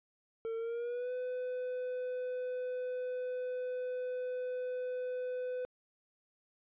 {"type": "tone with pitch glide", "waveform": "triangle", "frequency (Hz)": [452.8, 502.4], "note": ["A4", "B4"], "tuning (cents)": [50, 30], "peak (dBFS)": -33, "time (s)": [0.45, 5.65], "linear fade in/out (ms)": 0, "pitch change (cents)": 180, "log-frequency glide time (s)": [0.56, 1.12], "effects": ["resampled to 8000 Hz"]}